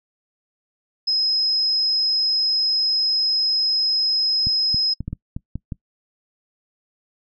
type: tone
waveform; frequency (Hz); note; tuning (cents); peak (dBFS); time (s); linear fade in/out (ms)
sine; 5110; D#8; +45; -17; 1.07-4.94; 10
type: clicks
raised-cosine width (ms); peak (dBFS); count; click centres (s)
5; -15; 8; 4.47 / 4.745 / 5.006 / 5.08 / 5.13 / 5.365 / 5.556 / 5.722
effects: noise-tail reverb RT60 0.1 s tail -23 dB re dry